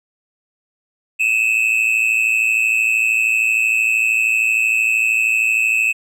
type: tone pair together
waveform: triangle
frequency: 2537 / 2650 Hz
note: D#7 / E7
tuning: +33 / +9 cents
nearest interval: minor second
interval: 76 cents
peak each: -15 dBFS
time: 1.19-5.93 s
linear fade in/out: 20 ms
effects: none